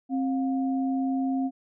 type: tone pair together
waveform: sine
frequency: 265.4 / 711 Hz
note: C4 / F5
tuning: +25 / +31 cents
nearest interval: octave + perfect fourth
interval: 1706 cents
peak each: -24 / -34 dBFS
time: 0.09-1.51 s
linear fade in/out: 50 ms
effects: none